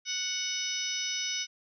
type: harmonic tone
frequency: 740 Hz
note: F#5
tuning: in tune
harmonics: 2 / 3 / 4 / 5 / 6 / 7 / 8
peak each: -45 / -38 / -37 / -38 / -47 / -36 / -36 dBFS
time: 0.05-1.47 s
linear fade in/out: 50 ms
effects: none

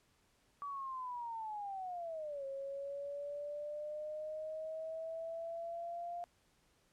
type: linear two-way sweep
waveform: sine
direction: down then up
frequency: 1151 to 542 to 699 Hz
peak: -40 dBFS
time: 0.62-6.24 s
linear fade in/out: 0 ms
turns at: 2.45 s
effects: pink hiss -73 dBFS RMS until 6.92 s + low-pass 11000 Hz 12 dB/octave

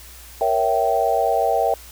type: chord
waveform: sine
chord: A# diminished seventh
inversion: none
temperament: equal with one note detuned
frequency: 466.2 / 554.4 / 659.3 / 775.9 Hz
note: A#4 / C#5 / E5 / G5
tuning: 0 / 0 / 0 / -18 cents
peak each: -23 / -24 / -21 / -20 dBFS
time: 0.41-1.74 s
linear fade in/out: 2 ms
effects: added 60 Hz sine -43 dBFS peak until 1.91 s + white hiss -43 dBFS RMS until 1.91 s

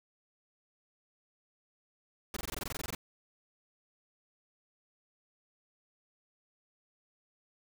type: noise bursts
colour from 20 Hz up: pink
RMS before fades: -38 dBFS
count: 14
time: 2.34-2.95 s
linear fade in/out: 2 ms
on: 25 ms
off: 20 ms
effects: none

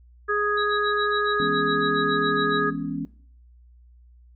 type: harmonic tone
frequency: 415.3 Hz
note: G#4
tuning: in tune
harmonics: 1 / 3 / 4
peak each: -25 / -25 / -25 dBFS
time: 0.28-2.71 s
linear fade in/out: 20 ms
type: tone with tremolo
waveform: sine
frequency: 3878 Hz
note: B7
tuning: 32 cents flat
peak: -28 dBFS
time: 0.57-2.64 s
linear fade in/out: 10 ms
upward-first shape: sine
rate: 7.2 Hz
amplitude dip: 100%
type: chord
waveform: sine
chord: C# minor seventh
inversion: first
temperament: equal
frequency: 164.81 / 207.7 / 246.9 / 277.2 Hz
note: E3 / G#3 / B3 / C#4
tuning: 0 / 0 / 0 / 0 cents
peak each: -33 / -34 / -33 / -29 dBFS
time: 1.4-3.05 s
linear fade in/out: 0 ms
effects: noise-tail reverb RT60 0.5 s tail -18 dB re dry + added 60 Hz sine -49 dBFS peak until 4.35 s

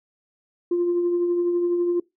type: tone with tremolo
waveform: sine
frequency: 349.2 Hz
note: F4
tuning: in tune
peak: -16 dBFS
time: 0.71-2 s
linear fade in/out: 5 ms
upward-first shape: triangle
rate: 12 Hz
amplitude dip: 40%
effects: noise-tail reverb RT60 0.2 s tail -24 dB re dry + tanh soft clip ceiling -15 dBFS

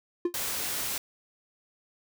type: tone with exponential decay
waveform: triangle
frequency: 349.2 Hz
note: F4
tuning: in tune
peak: -18 dBFS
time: 0.25-0.34 s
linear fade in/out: 5 ms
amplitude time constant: 19 ms
type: noise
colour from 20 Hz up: white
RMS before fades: -32 dBFS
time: 0.34-0.98 s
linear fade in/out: 2 ms
effects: none

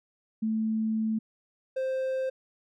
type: tone pair in turn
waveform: sine / triangle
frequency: 220 / 524.2 Hz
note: A3 / C5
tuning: 0 / +3 cents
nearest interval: octave + minor third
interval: 1503 cents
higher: second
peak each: -25 / -25 dBFS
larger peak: neither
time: 0.42-1.19 / 1.76-2.3 s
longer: first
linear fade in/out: 10 ms
effects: none

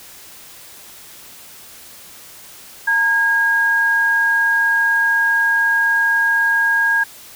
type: tone pair together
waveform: sine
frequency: 916 / 1632.1 Hz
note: A#5 / G#6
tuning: -31 / -31 cents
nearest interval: minor seventh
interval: 1000 cents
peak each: -23 / -13 dBFS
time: 2.87-7.04 s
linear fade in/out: 10 ms
effects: white hiss -40 dBFS RMS until 7.35 s

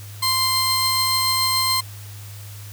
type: tone pair together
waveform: sawtooth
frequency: 1044 / 4169 Hz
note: C6 / C8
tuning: -4 / -7 cents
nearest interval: 2 octaves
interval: 2397 cents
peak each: -18 / -17 dBFS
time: 0.22-1.81 s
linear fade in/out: 10 ms
effects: added 102 Hz sine -35 dBFS peak until 2.72 s + white hiss -43 dBFS RMS until 2.72 s

